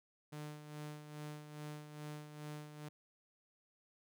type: tone with tremolo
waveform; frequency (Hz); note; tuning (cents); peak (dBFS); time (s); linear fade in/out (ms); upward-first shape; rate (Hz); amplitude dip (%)
sawtooth; 150; D3; +37; -40; 0.32-2.89; 10; sine; 2.4; 60
effects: none